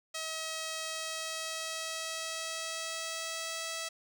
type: tone with pitch glide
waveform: 5% pulse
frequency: 640 to 653.8 Hz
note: D#5 to E5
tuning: +49 to -14 cents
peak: -24 dBFS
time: 0.14-3.89 s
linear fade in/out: 10 ms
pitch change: +37 cents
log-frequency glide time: 0.79-3.73 s
effects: none